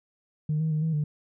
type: tone with pitch steps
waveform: sine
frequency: 152.5 / 158.7 / 153.7 / 160.7 / 149.5 Hz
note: D#3 / D#3 / D#3 / E3 / D3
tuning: -34 / +35 / -21 / -44 / +31 cents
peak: -22 dBFS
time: 0.49-1.04 s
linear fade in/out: 5 ms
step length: 110 ms
effects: tanh soft clip ceiling -20 dBFS